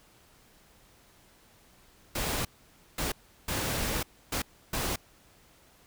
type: noise bursts at uneven times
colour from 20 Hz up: pink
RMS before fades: -31 dBFS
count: 5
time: 2.15-2.45 / 2.98-3.12 / 3.48-4.03 / 4.32-4.42 / 4.73-4.96 s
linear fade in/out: 5 ms
effects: pink hiss -60 dBFS RMS until 5.86 s